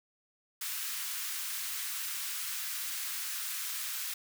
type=high-pass noise; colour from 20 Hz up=white; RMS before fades=-37 dBFS; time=0.61-4.14 s; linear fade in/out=5 ms; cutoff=1200 Hz; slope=24 dB/octave; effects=none